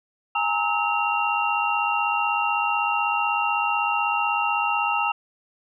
sine tone cluster, 825 / 921 / 1288 / 2761 Hz, G#5 / A#5 / E6 / F7, -12 / -21 / -41 / -20 cents, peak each -26 dBFS, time 0.35-5.12 s, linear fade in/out 5 ms, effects none

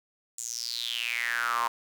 sawtooth tone with high-pass filter sweep, 118.2 Hz, A#2, 24 cents sharp, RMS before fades -31 dBFS, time 0.38-1.68 s, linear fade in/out 5 ms, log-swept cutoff 7500 to 970 Hz, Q 7.7, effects none

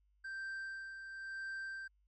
triangle tone with tremolo, 1568 Hz, G6, in tune, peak -38 dBFS, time 0.24-1.88 s, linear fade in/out 10 ms, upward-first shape sine, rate 0.97 Hz, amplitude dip 50%, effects added 50 Hz sine -70 dBFS peak until 2.07 s + MP3 32 kbps

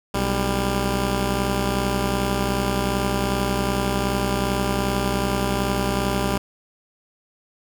10% pulse tone pair together, 62.6 / 198.74 Hz, B1 / G3, +24 / +24 cents, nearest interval octave + minor sixth, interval 2000 cents, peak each -15 dBFS, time 0.14-6.38 s, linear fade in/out 5 ms, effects none

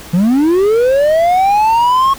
triangle linear sweep, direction up, 163 to 1100 Hz, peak -6 dBFS, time 0.13-2.14 s, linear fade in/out 10 ms, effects pink hiss -33 dBFS RMS until 2.18 s

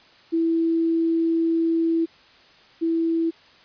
sine tone pair in turn, 329.6 / 329.6 Hz, E4 / E4, 0 / 0 cents, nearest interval unison, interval 0 cents, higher neither, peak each -18 / -19 dBFS, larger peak first, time 0.32-2.06 / 2.81-3.31 s, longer first, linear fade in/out 20 ms, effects white hiss -52 dBFS RMS until 3.64 s + resampled to 11025 Hz

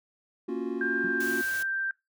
triangle chord, Gb major seventh, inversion first, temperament equal, 233.1 / 277.2 / 349.2 / 370 Hz, Bb3 / Db4 / F4 / Gb4, 0 / 0 / 0 / 0 cents, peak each -34 / -33 / -32 / -32 dBFS, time 0.48-1.42 s, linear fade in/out 10 ms
sine tone with pitch glide, 1593 to 1572 Hz, G6 to G6, +27 to +4 cents, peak -27 dBFS, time 0.81-1.91 s, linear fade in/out 2 ms, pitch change -23 cents, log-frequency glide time 0.99-1.42 s
sine tone with exponential decay, 185 Hz, F#3, in tune, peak -33 dBFS, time 1.04-1.22 s, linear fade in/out 5 ms, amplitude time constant 39 ms
white noise, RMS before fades -40 dBFS, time 1.2-1.63 s, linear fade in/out 5 ms
effects noise-tail reverb RT60 0.2 s tail -22 dB re dry

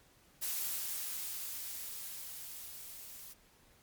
blue noise with level ramp, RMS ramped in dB -36 to -50 dBFS, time 0.41-3.34 s, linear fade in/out 20 ms, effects pink hiss -65 dBFS RMS until 3.82 s + MP3 96 kbps

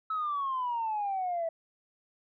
sine exponential sweep, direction down, 1304 to 650 Hz, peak -28 dBFS, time 0.1-1.49 s, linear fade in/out 5 ms, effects tanh soft clip ceiling -25 dBFS

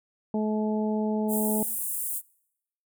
harmonic tone, 214.6 Hz, A3, 43 cents flat, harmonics 1 / 2 / 3 / 4, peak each -25 / -31 / -35 / -37 dBFS, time 0.34-1.63 s, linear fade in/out 2 ms
pink high-pass noise, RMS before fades -31 dBFS, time 1.28-2.22 s, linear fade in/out 50 ms, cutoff 8500 Hz, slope 48 dB/octave
effects noise-tail reverb RT60 0.8 s tail -25 dB re dry

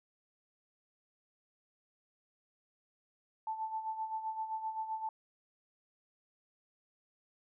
sine tone with tremolo, 880 Hz, A5, in tune, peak -33 dBFS, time 3.47-5.09 s, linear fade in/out 2 ms, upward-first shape sine, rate 7.7 Hz, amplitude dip 65%, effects none

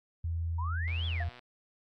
sine tone, 83.3 Hz, E2, 19 cents sharp, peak -30 dBFS, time 0.24-1.29 s, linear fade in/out 5 ms
sine exponential two-way sweep, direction up then down, 915 to 3479 to 1617 Hz, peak -37 dBFS, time 0.58-1.24 s, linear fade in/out 10 ms, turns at 1.06 s
click train, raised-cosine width 0.3 ms, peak -34 dBFS, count 64, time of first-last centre 0.88-1.392 s, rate 123 Hz
sine tone with exponential decay, 698.5 Hz, F5, in tune, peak -36 dBFS, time 1.2-1.4 s, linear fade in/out 5 ms, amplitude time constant 43 ms
effects AAC 64 kbps

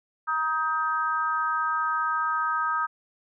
harmonic tone, 314.9 Hz, D#4, 21 cents sharp, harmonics 3 / 4 / 5, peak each -31 / -25 / -30 dBFS, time 0.27-2.87 s, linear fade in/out 20 ms, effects none

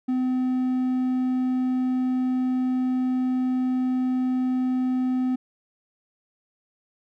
triangle tone, 255.1 Hz, C4, 44 cents flat, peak -19 dBFS, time 0.08-5.36 s, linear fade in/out 10 ms, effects none

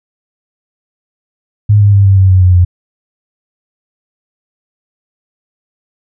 sine tone with pitch steps, 104.2 / 101.88 / 99.61 / 97.39 / 95.22 / 93.1 / 91.03 / 89 Hz, G#2 / G#2 / G2 / G2 / G2 / F#2 / F#2 / F2, +6 / -33 / +28 / -11 / -50 / +11 / -28 / +33 cents, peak -3 dBFS, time 1.69-2.65 s, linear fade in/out 10 ms, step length 120 ms, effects none

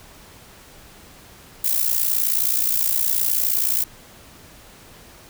violet noise with amplitude modulation, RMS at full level -17 dBFS, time 1.64-3.84 s, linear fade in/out 5 ms, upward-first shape sine, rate 59.2 Hz, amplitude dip 75%, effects pink hiss -46 dBFS RMS until 5.29 s

